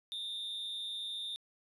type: tone with amplitude modulation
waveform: triangle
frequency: 3627 Hz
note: A#7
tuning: 48 cents flat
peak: -33 dBFS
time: 0.12-1.36 s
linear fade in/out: 0 ms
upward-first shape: sine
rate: 210 Hz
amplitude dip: 70%
effects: resampled to 32000 Hz